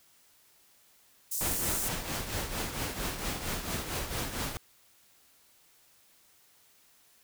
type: high-pass noise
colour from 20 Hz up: pink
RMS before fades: -33 dBFS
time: 1.31-1.89 s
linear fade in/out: 10 ms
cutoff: 6800 Hz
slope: 24 dB/octave
type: noise with tremolo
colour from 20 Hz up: pink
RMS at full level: -32 dBFS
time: 1.41-4.57 s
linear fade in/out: 0 ms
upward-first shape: triangle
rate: 4.4 Hz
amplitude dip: 65%
effects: white hiss -63 dBFS RMS until 7.23 s